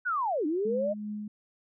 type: linear two-way sweep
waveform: sine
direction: down then up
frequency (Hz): 1528 to 288 to 630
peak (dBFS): -26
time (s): 0.05-0.94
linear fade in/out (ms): 20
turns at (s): 0.46
type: tone with tremolo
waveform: sine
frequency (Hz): 210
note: G#3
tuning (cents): +19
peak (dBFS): -32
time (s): 0.65-1.28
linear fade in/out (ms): 5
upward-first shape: triangle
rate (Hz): 2.7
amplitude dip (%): 40
effects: none